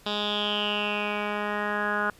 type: tone with low-pass filter sweep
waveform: 10% pulse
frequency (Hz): 207.7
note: G#3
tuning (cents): 0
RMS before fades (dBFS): -28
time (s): 0.06-2.1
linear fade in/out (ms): 2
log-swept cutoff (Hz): 3900 to 1500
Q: 7.6
effects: pink hiss -55 dBFS RMS until 2.19 s + resampled to 32000 Hz